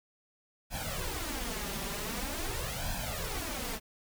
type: noise with flanger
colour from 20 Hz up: pink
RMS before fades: -36 dBFS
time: 0.7-3.8 s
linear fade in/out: 50 ms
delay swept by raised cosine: 1.2 to 5.1 ms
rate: 0.45 Hz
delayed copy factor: +0.8
effects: none